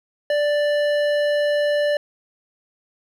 sine tone with hard clipping, 587.3 Hz, D5, in tune, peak -19 dBFS, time 0.3-1.97 s, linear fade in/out 2 ms, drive 12 dB, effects none

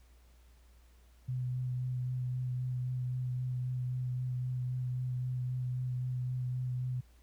sine tone with vibrato, 126.1 Hz, B2, 36 cents sharp, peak -32 dBFS, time 1.28-7.01 s, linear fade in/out 10 ms, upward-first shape sine, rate 3.8 Hz, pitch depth 14 cents each way, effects added 60 Hz sine -58 dBFS peak until 7.22 s + pink hiss -69 dBFS RMS until 7.22 s

